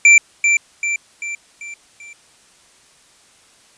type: tone with echo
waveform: square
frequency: 2349 Hz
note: D7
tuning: in tune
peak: -6 dBFS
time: 0.05-0.18 s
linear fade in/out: 2 ms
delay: 390 ms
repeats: 5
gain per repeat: -6 dB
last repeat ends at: 2.13 s
effects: white hiss -51 dBFS RMS until 3.77 s + resampled to 22050 Hz